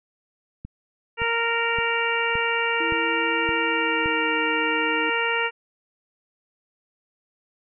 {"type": "click train", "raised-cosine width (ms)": 5, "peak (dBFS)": -22, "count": 7, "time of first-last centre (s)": [0.65, 4.059], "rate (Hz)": 1.76}
{"type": "harmonic tone", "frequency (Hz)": 463.9, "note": "A#4", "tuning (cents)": -8, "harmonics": [1, 2, 3, 4, 5, 6], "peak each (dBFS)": [-28, -28, -28, -28, -28, -28], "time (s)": [1.17, 5.51], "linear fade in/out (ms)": 50}
{"type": "tone with pitch glide", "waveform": "sine", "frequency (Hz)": [329.6, 313.1], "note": ["E4", "D#4"], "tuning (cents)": [0, 11], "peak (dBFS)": -29, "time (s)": [2.8, 5.1], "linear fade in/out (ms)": 5, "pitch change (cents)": -89, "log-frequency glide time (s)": [3.56, 4.36]}
{"effects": []}